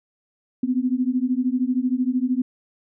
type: beating tone pair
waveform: sine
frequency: 246.9 / 259.9 Hz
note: B3 / C4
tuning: 0 / -11 cents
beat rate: 13 Hz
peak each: -22 dBFS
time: 0.63-2.42 s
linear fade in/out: 5 ms
effects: none